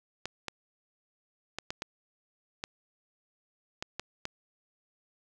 clicks, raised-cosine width 0.2 ms, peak -17 dBFS, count 9, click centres 0.256 / 0.483 / 1.586 / 1.705 / 1.821 / 2.639 / 3.825 / 3.996 / 4.254 s, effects none

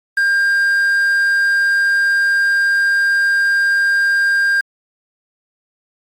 triangle tone with quantisation, 1601 Hz, G6, 36 cents sharp, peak -10 dBFS, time 0.17-4.61 s, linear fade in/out 5 ms, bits 6, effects AAC 48 kbps

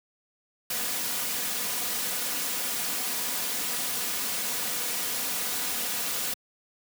white noise with comb filter, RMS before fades -30 dBFS, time 0.7-6.34 s, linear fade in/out 5 ms, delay 4.1 ms, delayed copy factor +0.5, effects high-pass 100 Hz 12 dB/octave

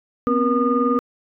sine tone cluster, 245.1 / 265.2 / 477.1 / 1219 Hz, B3 / C4 / A#4 / D#6, -13 / +23 / +40 / -36 cents, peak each -21 dBFS, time 0.27-0.99 s, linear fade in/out 0 ms, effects tanh soft clip ceiling -6 dBFS

